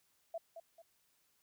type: tone with echo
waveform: sine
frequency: 666 Hz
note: E5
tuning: 18 cents sharp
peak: -38 dBFS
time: 0.34-0.38 s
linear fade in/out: 5 ms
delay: 220 ms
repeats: 2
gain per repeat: -8 dB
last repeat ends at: 0.82 s
effects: white hiss -75 dBFS RMS until 1.42 s